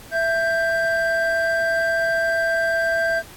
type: tone pair together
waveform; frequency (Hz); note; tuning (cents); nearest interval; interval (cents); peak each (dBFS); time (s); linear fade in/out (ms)
triangle; 663.5 / 1578; E5 / G6; +11 / +11; octave + minor third; 1500; -19; 0.11-3.23; 50
effects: pink hiss -43 dBFS RMS until 3.36 s + AAC 64 kbps